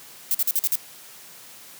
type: noise bursts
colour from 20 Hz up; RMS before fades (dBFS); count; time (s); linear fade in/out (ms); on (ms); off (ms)
violet; -21; 6; 0.31-0.755; 0; 35; 47
effects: white hiss -45 dBFS RMS until 1.79 s + high-pass 100 Hz 12 dB/octave